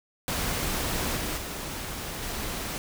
pink noise with level steps, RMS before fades -29 / -31 / -35 / -33 dBFS, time 0.28-2.78 s, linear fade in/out 0 ms, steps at 1.16 / 1.37 / 2.22 s, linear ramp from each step 10 ms, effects none

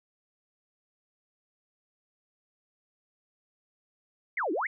sine exponential two-way sweep, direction down then up, 2302 to 290 to 2302 Hz, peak -27 dBFS, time 4.37-4.67 s, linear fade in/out 5 ms, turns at 4.52 s, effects none

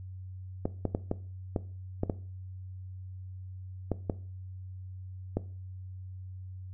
clicks, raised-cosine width 2 ms, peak -15 dBFS, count 10, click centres 0.655 / 0.853 / 0.949 / 1.114 / 1.562 / 2.034 / 2.098 / 3.917 / 4.098 / 5.37 s, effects noise-tail reverb RT60 0.4 s tail -17 dB re dry + added 93 Hz sine -40 dBFS peak until 6.73 s

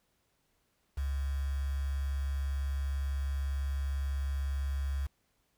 sine tone with quantisation, 69 Hz, C#2, 7 cents flat, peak -30 dBFS, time 0.97-5.07 s, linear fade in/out 10 ms, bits 8, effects pink hiss -75 dBFS RMS until 5.57 s

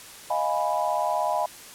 sine chord, F half-diminished seventh, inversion third, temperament equal, 622.3 / 698.5 / 830.6 / 987.8 Hz, Eb5 / F5 / Ab5 / Cb6, 0 / 0 / 0 / 0 cents, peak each -28 dBFS, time 0.3-1.46 s, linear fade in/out 5 ms, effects white hiss -44 dBFS RMS until 1.74 s + low-pass 12000 Hz 12 dB/octave

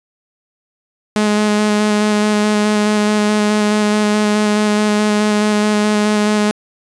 sawtooth tone with vibrato, 210.4 Hz, G#3, 23 cents sharp, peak -8 dBFS, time 1.16-6.51 s, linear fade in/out 0 ms, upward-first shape square, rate 4.7 Hz, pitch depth 11 cents each way, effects resampled to 22050 Hz

